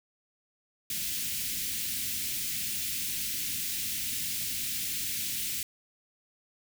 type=band-stop noise; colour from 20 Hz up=white; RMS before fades=-33 dBFS; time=0.9-5.63 s; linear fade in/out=2 ms; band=280 to 2100 Hz; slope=24 dB/octave; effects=none